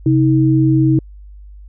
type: tone pair together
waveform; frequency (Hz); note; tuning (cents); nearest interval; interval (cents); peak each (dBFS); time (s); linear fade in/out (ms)
sine; 132.9 / 317.8; C3 / D#4; +27 / +37; octave + minor third; 1510; -12; 0.06-0.99; 2
effects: added 50 Hz sine -34 dBFS peak until 1.68 s